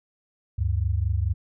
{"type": "tone pair together", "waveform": "sine", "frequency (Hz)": [73.42, 98], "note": ["D2", "G2"], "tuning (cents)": [0, 0], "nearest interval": "perfect fourth", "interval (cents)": 500, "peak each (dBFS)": -24, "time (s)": [0.58, 1.34], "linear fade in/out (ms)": 10, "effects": []}